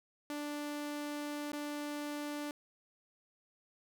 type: tone with dropouts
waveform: sawtooth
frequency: 293.7 Hz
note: D4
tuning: in tune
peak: -34 dBFS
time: 0.3-2.51 s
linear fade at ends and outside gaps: 1 ms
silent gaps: 1.519-1.531 s
effects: none